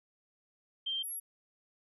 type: tone pair in turn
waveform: sine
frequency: 3158 / 11254 Hz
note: G7 / F9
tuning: +12 / +12 cents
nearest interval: octave + minor seventh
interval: 2200 cents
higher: second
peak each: -32 / -37 dBFS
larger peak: first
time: 0.86-1.03 / 1.03-1.2 s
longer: neither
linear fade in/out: 10 ms
effects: none